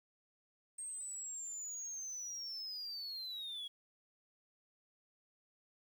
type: linear sweep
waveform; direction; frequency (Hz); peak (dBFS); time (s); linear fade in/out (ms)
sine; down; 8490 to 3300; -39; 0.78-3.68; 10
effects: tanh soft clip ceiling -41 dBFS + 11-bit